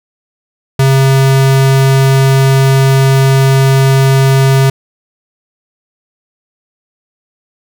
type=tone; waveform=square; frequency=134.6 Hz; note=C3; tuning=49 cents sharp; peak=-6 dBFS; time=0.79-4.7 s; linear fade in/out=5 ms; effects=none